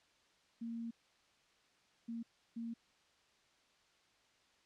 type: tone bursts at uneven times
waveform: sine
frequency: 231 Hz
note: A#3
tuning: 16 cents flat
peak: -40 dBFS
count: 3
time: 0.61-0.91 / 2.08-2.23 / 2.56-2.74 s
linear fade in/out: 10 ms
effects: white hiss -71 dBFS RMS until 4.65 s + low-pass 5000 Hz 12 dB/octave